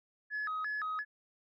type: tone with vibrato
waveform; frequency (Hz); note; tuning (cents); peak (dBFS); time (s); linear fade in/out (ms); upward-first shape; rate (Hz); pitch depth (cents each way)
sine; 1466; F#6; -16; -32; 0.3-1.05; 50; square; 2.9; 260
effects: tanh soft clip ceiling -31 dBFS